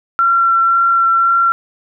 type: tone with vibrato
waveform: sine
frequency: 1361 Hz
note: F6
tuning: 45 cents flat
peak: -9 dBFS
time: 0.19-1.52 s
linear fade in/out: 0 ms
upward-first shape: sine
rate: 1.9 Hz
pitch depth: 10 cents each way
effects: none